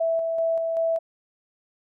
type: tone with tremolo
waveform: sine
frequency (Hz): 658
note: E5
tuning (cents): -3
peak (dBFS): -20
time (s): 0-0.99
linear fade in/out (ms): 10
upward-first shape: square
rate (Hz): 2.6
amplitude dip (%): 30
effects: none